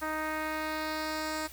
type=tone with low-pass filter sweep; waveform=10% pulse; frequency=311.1 Hz; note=D#4; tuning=in tune; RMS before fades=-34 dBFS; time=0.01-1.48 s; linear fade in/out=20 ms; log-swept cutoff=1600 to 8300 Hz; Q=1.4; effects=added 63 Hz sine -52 dBFS peak until 1.52 s + white hiss -50 dBFS RMS until 1.52 s